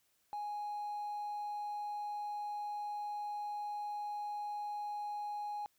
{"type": "tone with hard clipping", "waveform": "triangle", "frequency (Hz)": 830.6, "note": "G#5", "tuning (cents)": 0, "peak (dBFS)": -38, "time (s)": [0.33, 5.66], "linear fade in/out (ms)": 0, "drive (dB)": 4, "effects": ["white hiss -75 dBFS RMS until 5.78 s"]}